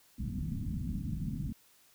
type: low-pass noise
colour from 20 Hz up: white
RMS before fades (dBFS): -36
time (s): 0.18-1.53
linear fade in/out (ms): 10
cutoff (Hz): 240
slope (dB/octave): 48
effects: white hiss -64 dBFS RMS until 1.94 s